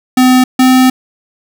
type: tone pair in turn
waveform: square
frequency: 254.8 / 257.2 Hz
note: C4 / C4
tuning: -46 / -30 cents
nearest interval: unison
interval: 16 cents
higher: second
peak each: -5 dBFS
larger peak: neither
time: 0.17-0.44 / 0.59-0.9 s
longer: second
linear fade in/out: 5 ms
effects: none